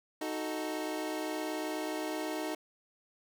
25% pulse chord, D# diminished, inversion none, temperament equal with one note detuned, 311.1 / 370 / 438 Hz, D#4 / F#4 / A4, 0 / 0 / -8 cents, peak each -32 / -37 / -38 dBFS, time 0.21-2.55 s, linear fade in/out 5 ms, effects none

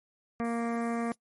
harmonic tone, 233.1 Hz, A#3, in tune, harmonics 1 / 2 / 3 / 4 / 5 / 6 / 7 / 8 / 9 / 10, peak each -30 / -36 / -37 / -47 / -40 / -52 / -48 / -48 / -49 / -53 dBFS, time 0.4-1.12 s, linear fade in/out 0 ms
violet noise, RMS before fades -48 dBFS, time 0.44-1.15 s, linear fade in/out 10 ms
effects noise-tail reverb RT60 0.1 s tail -23 dB re dry + MP3 48 kbps

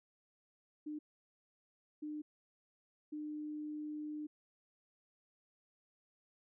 sine tone bursts at uneven times, 301.6 Hz, D4, 46 cents sharp, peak -40 dBFS, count 3, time 0.86-0.99 / 2.02-2.22 / 3.12-4.27 s, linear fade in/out 10 ms, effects none

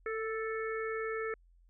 harmonic tone with a mistuned harmonic, 440 Hz, A4, in tune, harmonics 1 / 3 / 4 / 5, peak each -35 / -41 / -42 / -45 dBFS, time 0.06-1.34 s, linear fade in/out 2 ms, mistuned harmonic 1, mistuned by +17 cents, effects added 43 Hz sine -60 dBFS peak until 1.69 s

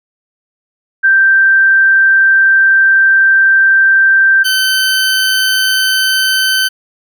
sine / 20% pulse tone pair in turn, 1568 / 1533.1 Hz, G6 / G6, 0 / -39 cents, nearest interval unison, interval 39 cents, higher first, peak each -5 dBFS, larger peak neither, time 1.03-4.44 / 4.44-6.69 s, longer first, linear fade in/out 20 ms, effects none

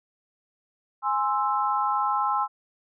sine chord, Ab augmented, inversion none, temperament equal, 830.6 / 1046.5 / 1318.5 Hz, Ab5 / C6 / E6, 0 / 0 / 0 cents, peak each -26 / -26 / -27 dBFS, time 1.02-2.48 s, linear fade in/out 50 ms, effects none

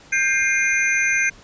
sine tone cluster, 1586 / 2112 / 2432 / 6180 Hz, G6 / C7 / D#7 / G8, +20 / +16 / -40 / -26 cents, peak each -21 / -21 / -22 / -26 dBFS, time 0.12-1.3 s, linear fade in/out 10 ms, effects pink hiss -47 dBFS RMS until 1.43 s + resampled to 16000 Hz

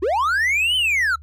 triangle linear two-way sweep, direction up then down, 324.2 to 3093 to 1286 Hz, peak -15 dBFS, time 0.02-1.16 s, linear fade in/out 10 ms, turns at 0.76 s, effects noise-tail reverb RT60 0.1 s tail -25 dB re dry + added 74 Hz sine -39 dBFS peak until 1.22 s

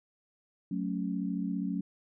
sine chord, F# minor, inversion none, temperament equal, 185 / 220 / 277.2 Hz, F#3 / A3 / C#4, 0 / 0 / 0 cents, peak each -33 / -36 / -35 dBFS, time 0.71-1.81 s, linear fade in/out 5 ms, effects none

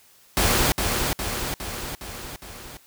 pink noise with echo, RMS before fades -20 dBFS, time 0.37-0.72 s, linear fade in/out 0 ms, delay 410 ms, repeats 5, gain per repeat -4 dB, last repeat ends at 2.77 s, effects white hiss -55 dBFS RMS until 2.86 s

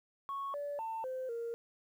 sine tone with pitch steps, 1105 / 577 / 896 / 517 / 465.5 Hz, C#6 / D5 / A5 / C5 / A#4, -6 / -31 / +31 / -21 / -2 cents, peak -35 dBFS, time 0.29-1.54 s, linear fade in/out 0 ms, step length 250 ms, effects tanh soft clip ceiling -33 dBFS + 11-bit

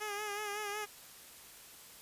10% pulse tone with vibrato, 415.3 Hz, G#4, in tune, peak -29 dBFS, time 0-0.86 s, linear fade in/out 20 ms, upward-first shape sine, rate 5.4 Hz, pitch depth 49 cents each way, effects white hiss -54 dBFS RMS until 2.01 s + resampled to 32000 Hz

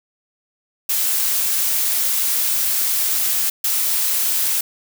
blue noise bursts at uneven times, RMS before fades -19 dBFS, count 2, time 0.89-3.5 / 3.64-4.61 s, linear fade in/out 5 ms, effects none

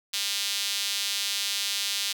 sawtooth tone with high-pass filter, 200 Hz, G3, 35 cents sharp, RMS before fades -29 dBFS, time 0.13-2.13 s, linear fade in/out 10 ms, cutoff 3600 Hz, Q 1.7, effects none

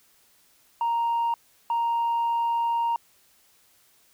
sine tone bursts at uneven times, 932.3 Hz, A#5, in tune, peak -20 dBFS, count 2, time 0.81-1.34 / 1.7-2.96 s, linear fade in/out 2 ms, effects tanh soft clip ceiling -20 dBFS + white hiss -61 dBFS RMS until 4.13 s

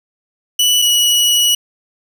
sawtooth tone pair in turn, 2960 / 2928 Hz, F#7 / F#7, 0 / -19 cents, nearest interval unison, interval 19 cents, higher first, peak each -7 dBFS, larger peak neither, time 0.59-0.82 / 0.82-1.55 s, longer second, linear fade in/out 5 ms, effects none

